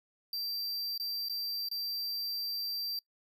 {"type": "tone with dropouts", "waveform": "square", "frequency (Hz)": 4699, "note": "D8", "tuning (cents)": 0, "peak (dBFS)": -34, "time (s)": [0.33, 2.99], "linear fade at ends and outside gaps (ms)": 2, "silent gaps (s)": [[0.978, 0.998], [1.286, 1.296], [1.687, 1.713]], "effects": ["noise-tail reverb RT60 0.1 s tail -23 dB re dry"]}